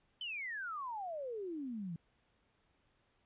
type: exponential sweep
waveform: sine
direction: down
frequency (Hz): 3104 to 158.7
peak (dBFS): -39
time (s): 0.21-1.96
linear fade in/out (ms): 2
effects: pink hiss -75 dBFS RMS until 3.25 s + resampled to 8000 Hz